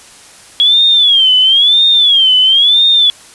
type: tone with vibrato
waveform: sine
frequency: 3322 Hz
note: G#7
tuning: in tune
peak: -5 dBFS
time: 0.6-3.1 s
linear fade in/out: 0 ms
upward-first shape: sine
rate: 0.99 Hz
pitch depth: 170 cents each way
effects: white hiss -38 dBFS RMS until 3.34 s + resampled to 24000 Hz